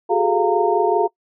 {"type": "tone cluster", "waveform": "sine", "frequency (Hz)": [366.1, 408.3, 433.4, 698, 919], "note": ["F#4", "G#4", "A4", "F5", "A#5"], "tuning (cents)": [-18, -29, -26, -1, -25], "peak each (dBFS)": -21, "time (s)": [0.09, 1.08], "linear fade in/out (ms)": 20, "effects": ["noise-tail reverb RT60 0.1 s tail -23 dB re dry"]}